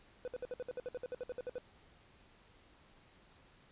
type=tone bursts; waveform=triangle; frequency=498.7 Hz; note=B4; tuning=17 cents sharp; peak=-36 dBFS; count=16; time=0.25-1.582 s; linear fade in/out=0 ms; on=27 ms; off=60 ms; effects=pink hiss -64 dBFS RMS until 3.71 s + resampled to 8000 Hz